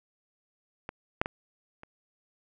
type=clicks; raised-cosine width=0.5 ms; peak=-21 / -9 / -17 / -30 dBFS; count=4; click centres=0.891 / 1.215 / 1.259 / 1.834 s; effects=none